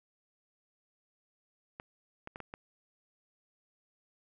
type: clicks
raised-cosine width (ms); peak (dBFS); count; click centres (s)
0.5; -27; 5; 1.799 / 2.274 / 2.359 / 2.403 / 2.539
effects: none